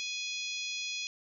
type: harmonic tone with a mistuned harmonic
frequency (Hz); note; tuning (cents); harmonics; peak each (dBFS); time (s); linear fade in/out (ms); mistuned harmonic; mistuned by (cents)
832; G#5; +3; 3 / 4 / 5 / 6 / 7 / 8; -38 / -40 / -42 / -44 / -45 / -46; 0-1.07; 0; 4; +20
effects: none